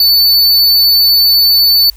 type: tone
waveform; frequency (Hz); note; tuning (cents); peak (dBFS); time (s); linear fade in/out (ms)
square; 4496; C#8; +24; -6; 0-1.9; 2
effects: added 50 Hz sine -34 dBFS peak until 1.96 s + white hiss -46 dBFS RMS until 1.96 s